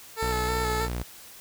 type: tone with vibrato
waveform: 15% pulse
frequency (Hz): 440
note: A4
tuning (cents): 0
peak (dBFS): -20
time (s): 0.16-0.89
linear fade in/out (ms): 50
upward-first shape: square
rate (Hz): 3.1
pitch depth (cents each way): 23
type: tone with pitch glide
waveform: sawtooth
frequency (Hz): 61.74 to 60.19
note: B1 to B1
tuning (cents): 0 to -44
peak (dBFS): -25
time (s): 0.22-1.03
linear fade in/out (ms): 5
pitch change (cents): -44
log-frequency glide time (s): 0.46-0.81
effects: white hiss -47 dBFS RMS until 1.4 s